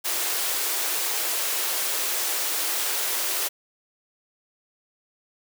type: high-pass noise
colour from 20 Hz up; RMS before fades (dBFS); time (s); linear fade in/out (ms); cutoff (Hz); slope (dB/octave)
white; -26; 0.04-3.49; 20; 320; 48
effects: none